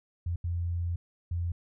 sine tone bursts at uneven times, 86.2 Hz, F2, 22 cents flat, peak -28 dBFS, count 3, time 0.26-0.36 / 0.44-0.96 / 1.31-1.52 s, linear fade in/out 5 ms, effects none

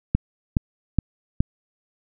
click train, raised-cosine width 5 ms, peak -5 dBFS, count 4, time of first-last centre 0.15-1.405 s, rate 2.39 Hz, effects none

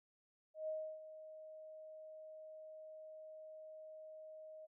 sine tone with ADSR envelope, 626 Hz, D#5, 10 cents sharp, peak -38 dBFS, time 0.54-4.67 s, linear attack 140 ms, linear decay 310 ms, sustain -13 dB, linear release 25 ms, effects none

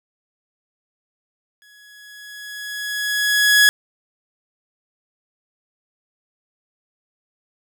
sawtooth tone with exponential growth, 1679 Hz, G#6, 18 cents sharp, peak -5 dBFS, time 1.62-3.69 s, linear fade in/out 0 ms, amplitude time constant 450 ms, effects none

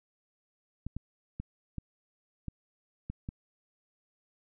clicks, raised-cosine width 5 ms, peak -24 dBFS, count 7, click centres 0.866 / 0.966 / 1.4 / 1.783 / 2.483 / 3.1 / 3.289 s, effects none

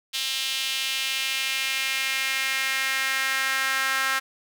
sawtooth tone with high-pass filter sweep, 266.5 Hz, C4, 32 cents sharp, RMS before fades -26 dBFS, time 0.13-4.2 s, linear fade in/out 20 ms, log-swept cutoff 3300 to 1500 Hz, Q 2.4, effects none

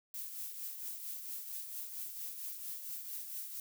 violet noise with tremolo, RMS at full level -41 dBFS, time 0.14-3.6 s, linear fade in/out 2 ms, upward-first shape triangle, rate 4.4 Hz, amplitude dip 55%, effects none

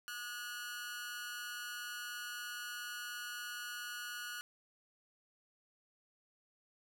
sawtooth tone with amplitude modulation, 1452 Hz, F#6, 33 cents flat, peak -35 dBFS, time 0.08-4.41 s, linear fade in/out 0 ms, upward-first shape sine, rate 237 Hz, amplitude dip 75%, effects none

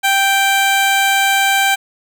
15% pulse tone, 784 Hz, G5, in tune, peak -5 dBFS, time 0.03-1.76 s, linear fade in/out 20 ms, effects none

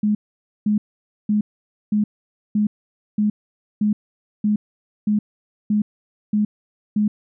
sine tone bursts, 210 Hz, G#3, 19 cents sharp, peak -15 dBFS, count 12, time 0.03-7.08 s, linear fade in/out 5 ms, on 120 ms, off 510 ms, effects none

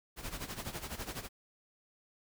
pink noise with tremolo, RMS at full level -39 dBFS, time 0.16-1.29 s, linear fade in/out 50 ms, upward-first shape sine, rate 12 Hz, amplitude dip 75%, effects none

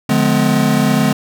square chord, D diminished seventh, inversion none, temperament just, 146.83 / 176.2 / 211.4 / 253.7 Hz, D3 / F3 / Ab3 / Cb4, 0 / +16 / +31 / +47 cents, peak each -18 / -21 / -16 / -17 dBFS, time 0.09-1.13 s, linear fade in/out 5 ms, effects none

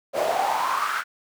brown noise with high-pass filter sweep, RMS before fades -24 dBFS, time 0.13-1.04 s, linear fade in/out 50 ms, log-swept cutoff 570 to 1500 Hz, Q 6, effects none

